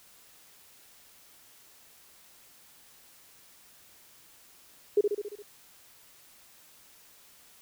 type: tone with echo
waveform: sine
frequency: 412.2 Hz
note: G#4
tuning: 13 cents flat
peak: -18 dBFS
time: 4.97-5.01 s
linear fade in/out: 5 ms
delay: 69 ms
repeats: 6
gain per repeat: -4 dB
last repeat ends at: 5.424 s
effects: white hiss -57 dBFS RMS until 7.61 s